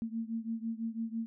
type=beating tone pair; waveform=sine; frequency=224.7 / 230.7 Hz; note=A3 / A#3; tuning=+37 / -18 cents; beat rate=6 Hz; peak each=-36 / -38 dBFS; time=0.02-1.26 s; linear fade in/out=0 ms; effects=none